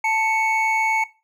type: tone pair together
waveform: triangle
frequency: 884 / 2218 Hz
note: A5 / C#7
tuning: +8 / 0 cents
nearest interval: octave + major third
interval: 1592 cents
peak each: -19 dBFS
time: 0.04-1.04 s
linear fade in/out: 5 ms
effects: noise-tail reverb RT60 0.3 s tail -18 dB re dry